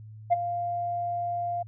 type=tone with ADSR envelope; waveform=sine; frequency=697 Hz; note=F5; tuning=4 cents flat; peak=-14 dBFS; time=0.3-1.63 s; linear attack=27 ms; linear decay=21 ms; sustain=-13 dB; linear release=10 ms; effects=tanh soft clip ceiling -15 dBFS + added 108 Hz sine -42 dBFS peak until 1.67 s